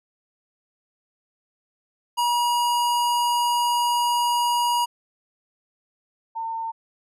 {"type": "tone pair in turn", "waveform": ["square", "sine"], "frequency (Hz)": [959, 905.2], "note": ["A#5", "A5"], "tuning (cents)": [49, 49], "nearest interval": "minor second", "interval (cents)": 100, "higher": "first", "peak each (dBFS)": [-20, -26], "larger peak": "first", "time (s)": [[2.17, 4.86], [6.35, 6.72]], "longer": "first", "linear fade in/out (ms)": 20, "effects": ["resampled to 32000 Hz"]}